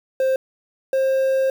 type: tone pair in turn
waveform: triangle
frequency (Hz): 526 / 531.8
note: C5 / C5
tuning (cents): +9 / +28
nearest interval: unison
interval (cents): 19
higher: second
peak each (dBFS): -14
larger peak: neither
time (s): 0.2-0.36 / 0.93-1.5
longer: second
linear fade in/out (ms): 2
effects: 7-bit